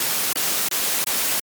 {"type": "noise bursts", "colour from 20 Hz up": "white", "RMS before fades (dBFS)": -22, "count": 4, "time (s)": [0, 1.398], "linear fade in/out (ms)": 2, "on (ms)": 330, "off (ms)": 26, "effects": ["high-pass 150 Hz 12 dB/octave", "MP3 96 kbps"]}